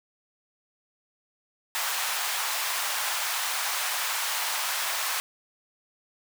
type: high-pass noise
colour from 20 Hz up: pink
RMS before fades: -29 dBFS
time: 1.75-5.2 s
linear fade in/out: 0 ms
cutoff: 820 Hz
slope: 24 dB/octave
effects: none